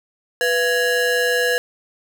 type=ring-modulated tone; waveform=square; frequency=587.3 Hz; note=D5; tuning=in tune; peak=-14 dBFS; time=0.41-1.58 s; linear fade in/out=0 ms; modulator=1080 Hz; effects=7-bit